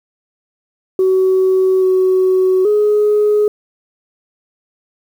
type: tone with pitch steps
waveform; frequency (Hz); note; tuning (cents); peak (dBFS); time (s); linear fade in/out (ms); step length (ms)
sine; 376.3 / 373.5 / 419.2; F#4 / F#4 / G#4; +29 / +16 / +16; -8; 0.99-3.48; 2; 830
effects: tanh soft clip ceiling -6 dBFS + 7-bit